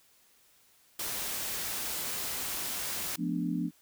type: noise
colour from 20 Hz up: white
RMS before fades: -35 dBFS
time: 0.99-3.16 s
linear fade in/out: 5 ms
type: chord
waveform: sine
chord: B half-diminished seventh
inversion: second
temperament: equal with one note detuned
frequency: 174.61 / 215.7 / 246.9 / 293.7 Hz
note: F3 / A3 / B3 / D4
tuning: 0 / -34 / 0 / 0 cents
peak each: -33 / -38 / -34 / -34 dBFS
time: 3.17-3.71 s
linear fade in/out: 50 ms
effects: white hiss -64 dBFS RMS until 3.81 s